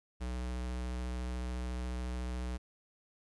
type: tone with vibrato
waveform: square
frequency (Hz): 61.8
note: B1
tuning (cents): +2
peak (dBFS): -36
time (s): 0.2-2.58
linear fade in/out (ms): 20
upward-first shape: sine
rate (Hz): 14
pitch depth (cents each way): 13
effects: resampled to 24000 Hz + 13-bit